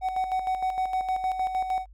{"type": "tone with tremolo", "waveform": "triangle", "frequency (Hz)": 750, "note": "F#5", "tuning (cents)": 23, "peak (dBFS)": -21, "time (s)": [0.01, 1.86], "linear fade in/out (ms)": 50, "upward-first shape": "square", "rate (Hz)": 6.5, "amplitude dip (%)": 55, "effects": ["added 50 Hz sine -47 dBFS peak until 1.93 s"]}